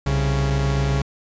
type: tone pair together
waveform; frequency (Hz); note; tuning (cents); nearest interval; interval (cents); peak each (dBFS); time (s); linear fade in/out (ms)
45% pulse; 65.41 / 138.6; C2 / C#3; 0 / 0; octave + minor second; 1300; -22 / -20; 0.06-1.02; 5
effects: resampled to 16000 Hz